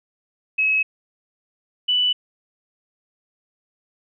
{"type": "tone pair in turn", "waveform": "sine", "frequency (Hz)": [2568, 2974], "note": ["E7", "F#7"], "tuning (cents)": [-46, 8], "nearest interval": "minor third", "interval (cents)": 254, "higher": "second", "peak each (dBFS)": [-16, -16], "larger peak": "neither", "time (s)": [[0.58, 0.83], [1.88, 2.13]], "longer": "neither", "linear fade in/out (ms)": 10, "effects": []}